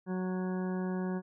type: harmonic tone with a mistuned harmonic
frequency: 184.7 Hz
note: F#3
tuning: 3 cents flat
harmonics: 1 / 2 / 3 / 4 / 5 / 6 / 8 / 9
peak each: -32 / -38 / -46 / -48 / -48 / -51 / -52 / -51 dBFS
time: 0.06-1.22 s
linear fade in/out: 50 ms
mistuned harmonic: 8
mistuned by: -17 cents
effects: none